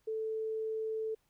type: tone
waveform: sine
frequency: 440 Hz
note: A4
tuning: in tune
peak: -33 dBFS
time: 0.07-1.15 s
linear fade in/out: 10 ms
effects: pink hiss -75 dBFS RMS until 1.29 s